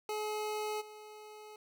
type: tone with level steps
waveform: 25% pulse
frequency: 425.4 Hz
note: G#4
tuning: 42 cents sharp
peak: -31 / -45 dBFS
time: 0.09-1.56 s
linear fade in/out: 2 ms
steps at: 0.8 s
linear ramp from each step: 20 ms
effects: none